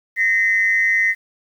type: tone pair together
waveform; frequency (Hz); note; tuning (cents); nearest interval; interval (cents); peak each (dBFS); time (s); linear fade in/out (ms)
sine; 1849 / 2047; A#6 / C7; -15 / -38; major second; 177; -16; 0.16-1.15; 50
effects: tanh soft clip ceiling -7 dBFS + 8-bit